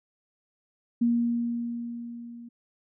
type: tone with level ramp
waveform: sine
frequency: 236.1 Hz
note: A#3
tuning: 22 cents sharp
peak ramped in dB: -19 to -41 dBFS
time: 1.01-2.49 s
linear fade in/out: 10 ms
effects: none